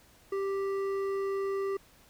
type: tone with hard clipping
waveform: sine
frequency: 392 Hz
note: G4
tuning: in tune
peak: -31 dBFS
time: 0.32-1.77 s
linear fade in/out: 5 ms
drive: 9 dB
effects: pink hiss -60 dBFS RMS until 2.09 s